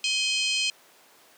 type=harmonic tone with a mistuned harmonic; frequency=842 Hz; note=G#5; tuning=24 cents sharp; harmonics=3 / 4 / 5 / 6 / 7 / 8 / 9 / 10; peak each=-28 / -28 / -31 / -32 / -37 / -39 / -40 / -38 dBFS; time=0.04-0.7 s; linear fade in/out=2 ms; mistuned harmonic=4; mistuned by=-120 cents; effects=pink hiss -55 dBFS RMS until 1.37 s + high-pass 400 Hz 12 dB/octave